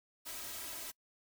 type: noise with comb filter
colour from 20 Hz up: white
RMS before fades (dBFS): -44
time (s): 0.25-0.92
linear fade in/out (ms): 20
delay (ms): 3.1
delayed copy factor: +0.75
effects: noise-tail reverb RT60 0.1 s tail -25 dB re dry